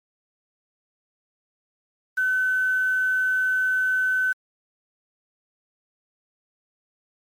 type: tone with quantisation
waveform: sine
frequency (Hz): 1516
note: F#6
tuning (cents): +42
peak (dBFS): -19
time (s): 2.17-4.33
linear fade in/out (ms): 10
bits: 7
effects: MP3 64 kbps